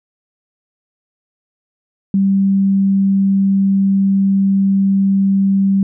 sine tone, 195.3 Hz, G3, 6 cents flat, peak -10 dBFS, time 2.14-5.83 s, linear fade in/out 2 ms, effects none

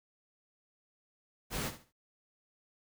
pink noise with echo, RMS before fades -36 dBFS, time 1.5-1.72 s, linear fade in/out 50 ms, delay 69 ms, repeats 3, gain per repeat -12 dB, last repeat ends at 1.927 s, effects none

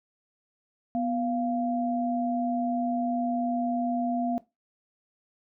sine tone pair together, 245.4 / 694 Hz, B3 / F5, -11 / -11 cents, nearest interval octave + tritone, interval 1800 cents, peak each -27 / -29 dBFS, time 0.95-4.38 s, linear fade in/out 0 ms, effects noise-tail reverb RT60 0.2 s tail -17 dB re dry

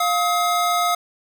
square tone pair together, 703.7 / 1272 Hz, F5 / D#6, +13 / +38 cents, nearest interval minor seventh, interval 1025 cents, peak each -21 dBFS, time 0-0.95 s, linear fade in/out 5 ms, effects none

